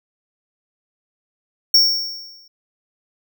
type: tone with exponential decay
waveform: square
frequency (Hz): 5490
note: F8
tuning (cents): -31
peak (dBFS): -8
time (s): 1.74-2.48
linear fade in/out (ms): 5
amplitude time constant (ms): 160
effects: none